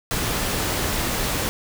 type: noise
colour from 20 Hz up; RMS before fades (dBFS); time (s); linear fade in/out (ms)
pink; -24; 0.11-1.49; 0
effects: none